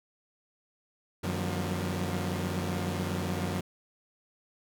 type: tone cluster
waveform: sawtooth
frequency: 92.4 / 151.2 / 177.8 / 194.1 / 237.6 Hz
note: F#2 / D#3 / F3 / G3 / A#3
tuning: -2 / -49 / +31 / -17 / +33 cents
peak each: -30 / -34 / -31 / -35 / -36 dBFS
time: 1.23-3.61 s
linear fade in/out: 10 ms
effects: none